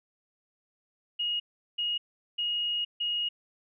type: tone bursts at uneven times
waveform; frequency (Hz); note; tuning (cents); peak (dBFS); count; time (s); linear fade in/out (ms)
sine; 2876; F#7; -50; -27; 4; 1.19-1.4 / 1.78-1.98 / 2.38-2.85 / 3-3.29; 10
effects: none